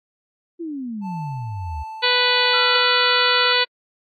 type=exponential sweep; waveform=sine; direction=down; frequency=349.2 to 70.1 Hz; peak=-26 dBFS; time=0.59-1.84 s; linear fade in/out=20 ms
type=tone with tremolo; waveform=triangle; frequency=880 Hz; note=A5; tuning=in tune; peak=-28 dBFS; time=1.01-2.86 s; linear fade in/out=50 ms; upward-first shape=sine; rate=1.5 Hz; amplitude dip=45%
type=harmonic tone; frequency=493.9 Hz; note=B4; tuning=in tune; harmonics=1 / 2 / 3 / 4 / 5 / 6 / 7 / 8 / 9; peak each=-24 / -24 / -24 / -24 / -24 / -24 / -24 / -24 / -24 dBFS; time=2.02-3.65 s; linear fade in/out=20 ms
type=tone; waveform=sine; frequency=1362 Hz; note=F6; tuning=44 cents flat; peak=-23 dBFS; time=2.53-3.53 s; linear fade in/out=10 ms
effects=AAC 64 kbps